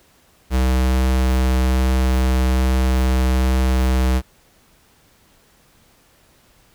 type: tone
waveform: square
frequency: 64.2 Hz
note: C2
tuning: 32 cents flat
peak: -15 dBFS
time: 0.5-4.22 s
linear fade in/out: 50 ms
effects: pink hiss -55 dBFS RMS until 6.74 s